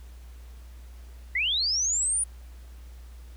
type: linear sweep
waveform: sine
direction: up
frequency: 1929 to 9680 Hz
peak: -23 dBFS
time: 1.35-2.24 s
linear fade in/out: 5 ms
effects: added 60 Hz sine -42 dBFS peak until 3.36 s + pink hiss -58 dBFS RMS until 3.36 s